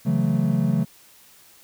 triangle chord, F# minor seventh, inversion second, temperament equal, 138.59 / 164.81 / 185 / 220 Hz, C#3 / E3 / F#3 / A3, 0 / 0 / 0 / 0 cents, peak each -22 dBFS, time 0.05-0.85 s, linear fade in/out 20 ms, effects white hiss -52 dBFS RMS until 1.63 s

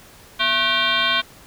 sine tone with frequency modulation, 2349 Hz, D7, in tune, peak -16 dBFS, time 0.39-1.22 s, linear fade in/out 20 ms, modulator 420 Hz, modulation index 3.4, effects pink hiss -46 dBFS RMS until 1.46 s

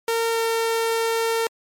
sawtooth tone with pitch glide, 458.1 to 455.2 Hz, A#4 to A#4, -30 to -41 cents, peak -16 dBFS, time 0.08-1.47 s, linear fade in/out 2 ms, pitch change -11 cents, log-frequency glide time 0.31-0.39 s, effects MP3 64 kbps

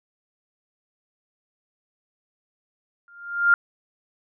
sine tone with exponential growth, 1400 Hz, F6, 4 cents sharp, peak -10 dBFS, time 3.08-3.54 s, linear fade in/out 1 ms, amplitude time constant 100 ms, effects none

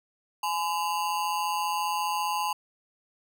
square ring-modulated tone, 931 Hz, A#5, 2 cents flat, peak -24 dBFS, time 0.43-2.53 s, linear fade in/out 5 ms, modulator 87.4 Hz, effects none

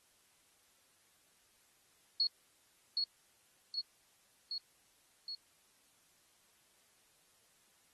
sine tone with echo, 4341 Hz, C#8, 37 cents flat, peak -28 dBFS, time 2.2-2.27 s, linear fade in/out 2 ms, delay 770 ms, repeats 4, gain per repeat -3 dB, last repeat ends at 5.35 s, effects white hiss -70 dBFS RMS until 7.93 s + AAC 32 kbps

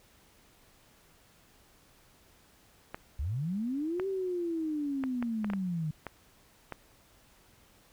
clicks, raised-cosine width 0.5 ms, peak -22 dBFS, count 9, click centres 2.945 / 3.998 / 5.038 / 5.226 / 5.445 / 5.501 / 5.535 / 6.067 / 6.723 s
sine linear two-way sweep, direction up then down, 60.6 to 392 to 149.4 Hz, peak -30 dBFS, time 3.19-5.91 s, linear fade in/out 5 ms, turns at 4.07 s
effects pink hiss -62 dBFS RMS until 7.92 s

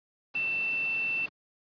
sine tone in noise, 2677 Hz, E7, 26 cents sharp, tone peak -27 dBFS, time 0.35-1.26 s, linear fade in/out 5 ms, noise pink, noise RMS -45 dBFS, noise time 0.34-1.29 s, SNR +15 dB, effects high-pass 150 Hz 12 dB/octave + resampled to 11025 Hz

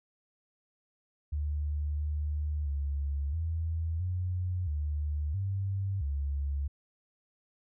sine tone with pitch steps, 74.1 / 74.8 / 70.8 / 81.7 / 90.5 / 74.5 / 97.5 / 70.5 Hz, D2 / D2 / C#2 / E2 / F#2 / D2 / G2 / C#2, +16 / +32 / +37 / -15 / -38 / +25 / -9 / +30 cents, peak -29 dBFS, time 1.32-6.68 s, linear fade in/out 10 ms, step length 670 ms, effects none

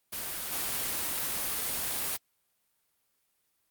white noise with level steps, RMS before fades -36 / -32 dBFS, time 0.12-2.17 s, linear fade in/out 10 ms, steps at 0.52 s, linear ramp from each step 10 ms, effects white hiss -75 dBFS RMS until 3.7 s + Opus 32 kbps

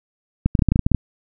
clicks, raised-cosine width 5 ms, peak -3 dBFS, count 11, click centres 0.46 / 0.552 / 0.592 / 0.622 / 0.687 / 0.72 / 0.759 / 0.793 / 0.865 / 0.917 / 0.947 s, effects none

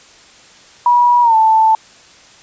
sine tone with pitch glide, 968 to 882.5 Hz, B5 to A5, -35 to +5 cents, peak -7 dBFS, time 0.86-1.75 s, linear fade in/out 2 ms, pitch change -160 cents, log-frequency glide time 1.22-1.35 s, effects white hiss -43 dBFS RMS until 2.42 s + resampled to 16000 Hz

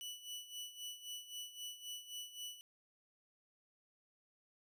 sawtooth tone with tremolo, 2960 Hz, F#7, in tune, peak -40 dBFS, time 0.01-2.61 s, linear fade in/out 0 ms, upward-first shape sine, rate 3.8 Hz, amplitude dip 75%, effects none

